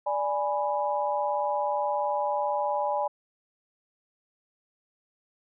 sine chord, G# diminished, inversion second, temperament equal, 587.3 / 830.6 / 987.8 Hz, D5 / G#5 / B5, 0 / 0 / 0 cents, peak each -29 / -28 / -31 dBFS, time 0.06-3.08 s, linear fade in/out 10 ms, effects none

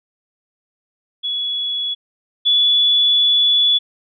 sine tone pair in turn, 3384 / 3429 Hz, G#7 / A7, +32 / -45 cents, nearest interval unison, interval 23 cents, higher second, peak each -19 / -11 dBFS, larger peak second, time 1.23-1.95 / 2.45-3.79 s, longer second, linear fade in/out 20 ms, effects none

